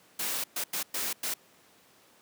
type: noise bursts at uneven times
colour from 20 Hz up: white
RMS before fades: -32 dBFS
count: 5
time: 0.19-0.44 / 0.56-0.64 / 0.73-0.83 / 0.94-1.13 / 1.23-1.34 s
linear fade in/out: 5 ms
effects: pink hiss -60 dBFS RMS until 2.21 s + high-pass 200 Hz 12 dB/octave